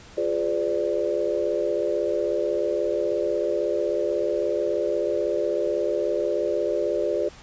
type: chord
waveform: sine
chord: D half-diminished seventh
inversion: first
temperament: equal with one note detuned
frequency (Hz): 349.2 / 415.3 / 511 / 587.3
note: F4 / Ab4 / C5 / D5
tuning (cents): 0 / 0 / -41 / 0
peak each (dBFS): -28 / -27 / -28 / -26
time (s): 0.17-7.29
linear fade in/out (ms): 10
effects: pink hiss -47 dBFS RMS until 7.42 s + resampled to 16000 Hz